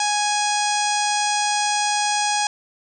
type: harmonic tone with a mistuned harmonic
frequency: 830.6 Hz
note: G#5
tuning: in tune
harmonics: 1 / 2 / 3 / 4 / 5 / 6 / 7 / 8 / 9 / 10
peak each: -21 / -29 / -29 / -30 / -33 / -29 / -31 / -30 / -35 / -31 dBFS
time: 0-2.47 s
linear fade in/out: 2 ms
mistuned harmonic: 9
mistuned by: -67 cents
effects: none